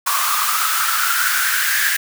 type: noise with high-pass filter sweep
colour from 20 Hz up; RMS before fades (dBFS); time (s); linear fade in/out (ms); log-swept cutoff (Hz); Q
white; -18; 0.06-1.97; 10; 1100 to 1700; 8.8
effects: none